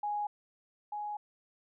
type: tone pair in turn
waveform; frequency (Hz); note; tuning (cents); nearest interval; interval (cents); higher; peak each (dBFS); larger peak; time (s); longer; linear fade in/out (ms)
sine; 830 / 834.2; G#5 / G#5; -1 / +7; unison; 8; second; -31 / -35; first; 0.03-0.27 / 0.92-1.17; second; 5
effects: none